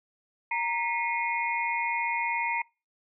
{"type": "tone cluster", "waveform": "sine", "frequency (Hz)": [934, 1967, 2144, 2455], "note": ["A#5", "B6", "C7", "D#7"], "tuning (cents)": [3, -7, 42, -24], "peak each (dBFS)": [-29, -38, -31, -33], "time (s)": [0.51, 2.62], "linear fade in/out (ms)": 5, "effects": ["noise-tail reverb RT60 0.3 s tail -25 dB re dry"]}